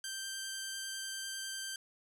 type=tone with vibrato; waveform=10% pulse; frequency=1568 Hz; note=G6; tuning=in tune; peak=-30 dBFS; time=0.04-1.76 s; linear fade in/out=2 ms; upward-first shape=triangle; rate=10 Hz; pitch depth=11 cents each way; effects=none